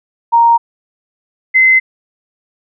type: tone pair in turn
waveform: sine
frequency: 932.3 / 2056 Hz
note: A#5 / C7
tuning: 0 / -31 cents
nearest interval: octave + major second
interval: 1369 cents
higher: second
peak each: -5 dBFS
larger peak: neither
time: 0.32-0.58 / 1.54-1.8 s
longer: neither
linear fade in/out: 20 ms
effects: none